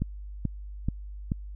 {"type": "click train", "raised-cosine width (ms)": 5, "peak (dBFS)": -14, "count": 4, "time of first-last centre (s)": [0.02, 1.319], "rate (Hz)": 2.31, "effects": ["added 50 Hz sine -37 dBFS peak until 1.55 s"]}